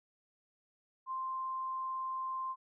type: tone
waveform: sine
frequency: 1047 Hz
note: C6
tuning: 1 cent sharp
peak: -35 dBFS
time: 1.06-2.56 s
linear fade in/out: 50 ms
effects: none